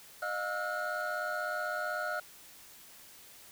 triangle tone cluster, 613 / 709 / 1317 / 1440 Hz, D#5 / F5 / E6 / F#6, -26 / +26 / -2 / -47 cents, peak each -36 / -38 / -39 / -34 dBFS, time 0.22-2.2 s, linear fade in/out 5 ms, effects white hiss -54 dBFS RMS until 3.51 s

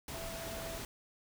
sine tone in noise, 662 Hz, E5, 7 cents sharp, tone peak -44 dBFS, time 0.14-0.78 s, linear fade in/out 2 ms, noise pink, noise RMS -43 dBFS, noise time 0.08-0.85 s, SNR -4 dB, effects none

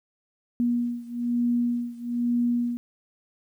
sine beating tone pair, 239.5 / 240.6 Hz, A#3 / B3, +47 / -45 cents, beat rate 1.1 Hz, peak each -25 / -27 dBFS, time 0.6-2.77 s, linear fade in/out 0 ms, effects 10-bit

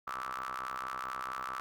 sawtooth ring-modulated tone, 64.5 Hz, C2, 24 cents flat, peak -30 dBFS, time 0.07-1.6 s, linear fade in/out 0 ms, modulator 1230 Hz, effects none

